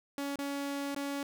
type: tone with dropouts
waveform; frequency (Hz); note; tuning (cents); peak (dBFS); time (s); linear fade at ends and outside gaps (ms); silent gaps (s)
sawtooth; 281.2; C#4; +25; -30; 0.18-1.23; 1; 0.358-0.388 / 0.947-0.963
effects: none